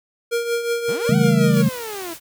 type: tone with tremolo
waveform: square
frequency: 469.7 Hz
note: A#4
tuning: 13 cents sharp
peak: -18 dBFS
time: 0.31-1.63 s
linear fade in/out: 20 ms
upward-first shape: triangle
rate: 5.5 Hz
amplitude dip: 65%
type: linear two-way sweep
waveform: sawtooth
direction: up then down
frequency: 103.7 to 759 to 321.5 Hz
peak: -25 dBFS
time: 0.88-2.14 s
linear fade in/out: 10 ms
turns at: 1.16 s
type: chord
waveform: sine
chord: A dominant seventh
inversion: first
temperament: equal with one note detuned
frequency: 139.88 / 164.81 / 196 / 220 Hz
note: C#3 / E3 / G3 / A3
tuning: +16 / 0 / 0 / 0 cents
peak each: -19 dBFS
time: 1.09-1.69 s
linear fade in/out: 5 ms
type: noise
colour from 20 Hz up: white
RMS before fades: -36 dBFS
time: 1.5-2.2 s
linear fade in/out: 50 ms
effects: none